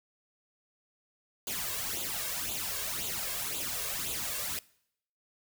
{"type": "noise with flanger", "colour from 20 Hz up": "white", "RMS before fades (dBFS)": -35, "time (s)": [1.47, 4.59], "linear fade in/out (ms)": 2, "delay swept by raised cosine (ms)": [0.27, 1.87], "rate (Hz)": 1.9, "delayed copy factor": 0.7, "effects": ["noise-tail reverb RT60 0.7 s tail -22 dB re dry"]}